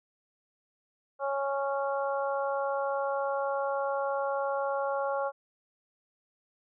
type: harmonic tone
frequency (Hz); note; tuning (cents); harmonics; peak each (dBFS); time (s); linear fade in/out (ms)
276.6; C#4; -4; 2 / 3 / 4 / 5; -30 / -34 / -36 / -38; 1.19-5.32; 50
effects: none